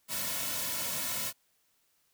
white noise with comb filter, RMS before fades -34 dBFS, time 0.08-1.33 s, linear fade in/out 50 ms, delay 2.5 ms, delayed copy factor -0.95, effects white hiss -72 dBFS RMS until 2.13 s

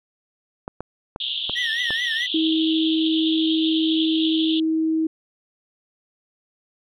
clicks, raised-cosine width 1 ms, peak -16 dBFS, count 5, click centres 0.679 / 0.806 / 1.161 / 1.496 / 1.906 s
pink band-pass noise, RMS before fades -27 dBFS, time 1.2-4.6 s, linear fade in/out 5 ms, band 3000 to 3700 Hz, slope 96 dB/octave
triangle tone with vibrato, 1871 Hz, A#6, 6 cents sharp, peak -22 dBFS, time 1.55-2.27 s, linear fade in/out 20 ms, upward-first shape triangle, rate 4.7 Hz, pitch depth 120 cents each way
sine tone, 319.2 Hz, D#4, 44 cents sharp, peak -18 dBFS, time 2.34-5.07 s, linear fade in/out 5 ms
effects none

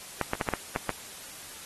clicks, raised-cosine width 0.5 ms, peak -12 dBFS, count 7, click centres 0.213 / 0.334 / 0.412 / 0.488 / 0.537 / 0.761 / 0.893 s, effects white hiss -44 dBFS RMS until 1.65 s + AAC 32 kbps

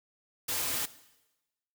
white noise with comb filter, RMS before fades -32 dBFS, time 0.48-0.86 s, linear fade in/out 10 ms, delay 5.3 ms, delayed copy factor -0.6, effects noise-tail reverb RT60 1.0 s tail -17 dB re dry

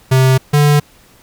square tone pair in turn, 130.81 / 146.83 Hz, C3 / D3, 0 / 0 cents, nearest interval major second, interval 200 cents, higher second, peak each -8 dBFS, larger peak neither, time 0.11-0.38 / 0.53-0.8 s, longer neither, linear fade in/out 10 ms, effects pink hiss -47 dBFS RMS until 1.22 s

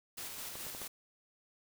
white noise with tremolo, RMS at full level -43 dBFS, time 0.17-0.88 s, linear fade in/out 10 ms, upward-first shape square, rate 4.7 Hz, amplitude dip 25%
clicks, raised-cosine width 1 ms, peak -33 dBFS, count 4, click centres 0.555 / 0.667 / 0.749 / 0.817 s
effects none

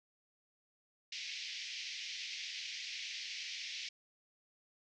pink band-pass noise, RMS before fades -44 dBFS, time 1.12-3.89 s, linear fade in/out 5 ms, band 2100 to 5900 Hz, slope 48 dB/octave, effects none

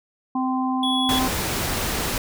harmonic tone, 258.9 Hz, C4, 18 cents flat, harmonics 1 / 3 / 4, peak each -22 / -27 / -28 dBFS, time 0.35-1.28 s, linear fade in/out 5 ms
triangle tone, 3376 Hz, G#7, 28 cents sharp, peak -21 dBFS, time 0.83-1.19 s, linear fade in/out 2 ms
pink noise, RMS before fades -25 dBFS, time 1.09-2.18 s, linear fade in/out 2 ms
effects none

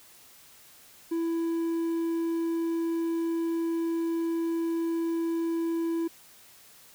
triangle tone, 332.1 Hz, E4, 13 cents sharp, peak -24 dBFS, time 1.11-6.08 s, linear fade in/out 10 ms, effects white hiss -54 dBFS RMS until 6.94 s

